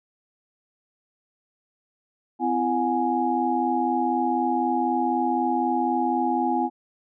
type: tone cluster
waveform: sine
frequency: 255.6 / 335.6 / 728 / 832 Hz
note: C4 / E4 / F#5 / G#5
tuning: -40 / +31 / -28 / +3 cents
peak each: -26 / -27 / -29 / -24 dBFS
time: 2.39-6.7 s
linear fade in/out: 50 ms
effects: none